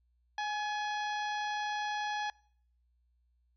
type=harmonic tone with a mistuned harmonic; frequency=835 Hz; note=G#5; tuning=9 cents sharp; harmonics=1 / 2 / 3 / 4 / 5 / 6 / 7; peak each=-34 / -38 / -47 / -45 / -50 / -53 / -54 dBFS; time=0.38-2.3 s; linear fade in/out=2 ms; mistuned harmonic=2; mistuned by=+34 cents; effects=noise-tail reverb RT60 0.6 s tail -25 dB re dry + added 60 Hz sine -69 dBFS peak until 3.56 s